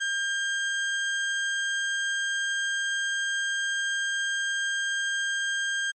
35% pulse tone, 1600 Hz, G6, 35 cents sharp, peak -24 dBFS, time 0-5.92 s, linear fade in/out 20 ms, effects MP3 32 kbps

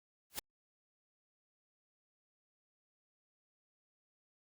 white noise with exponential growth, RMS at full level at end -35 dBFS, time 0.3-0.39 s, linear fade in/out 0 ms, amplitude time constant 18 ms, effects Opus 48 kbps

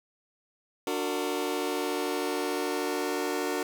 sawtooth chord, D augmented, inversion none, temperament just, 293.7 / 367.1 / 458.9 Hz, D4 / F#4 / A#4, 0 / -14 / -27 cents, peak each -29 / -28 / -29 dBFS, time 0.87-3.63 s, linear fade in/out 2 ms, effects none

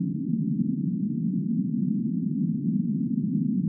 pink band-pass noise, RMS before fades -26 dBFS, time 0-3.68 s, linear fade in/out 2 ms, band 160 to 260 Hz, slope 48 dB/octave, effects none

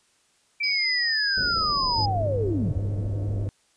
sine linear sweep, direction down, 2349 to 50 Hz, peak -24 dBFS, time 0.6-2.79 s, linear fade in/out 10 ms
sine tone, 4987 Hz, D#8, 3 cents sharp, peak -24 dBFS, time 0.63-2.06 s, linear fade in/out 10 ms
pink low-pass noise, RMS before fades -35 dBFS, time 1.37-3.48 s, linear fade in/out 5 ms, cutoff 620 Hz, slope 48 dB/octave
triangle tone with vibrato, 100.7 Hz, G2, 47 cents sharp, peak -23 dBFS, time 1.98-3.49 s, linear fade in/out 0 ms, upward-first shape triangle, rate 12 Hz, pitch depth 58 cents each way
effects white hiss -64 dBFS RMS until 3.76 s + resampled to 22050 Hz

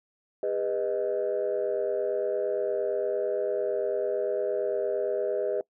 sine chord, G# minor, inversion none, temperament equal with one note detuned, 405.1 / 493.9 / 622.3 Hz, G#4 / B4 / D#5, -43 / 0 / 0 cents, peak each -29 dBFS, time 0.43-5.61 s, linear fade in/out 2 ms, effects noise-tail reverb RT60 0.1 s tail -23 dB re dry + tanh soft clip ceiling -19 dBFS

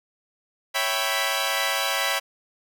10% pulse chord, C# half-diminished seventh, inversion none, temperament equal, 554.4 / 659.3 / 784 / 987.8 Hz, C#5 / E5 / G5 / B5, 0 / 0 / 0 / 0 cents, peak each -20 dBFS, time 0.74-2.2 s, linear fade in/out 20 ms, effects none

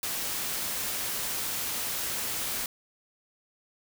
white noise, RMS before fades -32 dBFS, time 0.03-2.66 s, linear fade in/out 2 ms, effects none

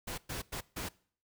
pink noise bursts at uneven times, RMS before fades -39 dBFS, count 4, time 0.07-0.18 / 0.29-0.42 / 0.52-0.61 / 0.76-0.89 s, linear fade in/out 10 ms, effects noise-tail reverb RT60 0.5 s tail -22 dB re dry

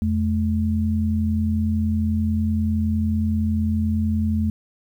sine tone pair together, 85.19 / 216.1 Hz, F2 / A3, -42 / -31 cents, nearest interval octave + major third, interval 1611 cents, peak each -21 dBFS, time 0.02-4.5 s, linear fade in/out 0 ms, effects 9-bit

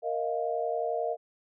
sine chord, Bb suspended fourth, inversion none, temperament equal with one note detuned, 466.2 / 627.3 / 698.5 Hz, Bb4 / Eb5 / F5, 0 / +14 / 0 cents, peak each -32 dBFS, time 0.02-1.17 s, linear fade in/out 50 ms, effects none

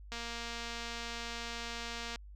click train, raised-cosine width 0.2 ms, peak -24 dBFS, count 478, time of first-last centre 0.12-2.158 s, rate 234 Hz, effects added 50 Hz sine -48 dBFS peak until 2.35 s

